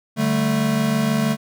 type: chord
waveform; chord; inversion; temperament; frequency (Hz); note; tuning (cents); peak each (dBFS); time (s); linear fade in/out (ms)
square; D suspended fourth; none; equal with one note detuned; 146.83 / 193.86 / 220; D3 / G3 / A3; 0 / -19 / 0; -24 / -26 / -20; 0.16-1.37; 50
effects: none